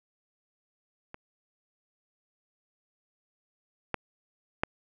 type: clicks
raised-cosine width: 0.5 ms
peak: -26 / -13 / -10 dBFS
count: 3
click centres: 1.144 / 3.943 / 4.635 s
effects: none